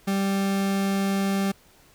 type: tone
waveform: 40% pulse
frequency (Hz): 196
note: G3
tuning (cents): 0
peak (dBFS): -21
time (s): 0.07-1.52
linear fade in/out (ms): 10
effects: pink hiss -56 dBFS RMS until 1.94 s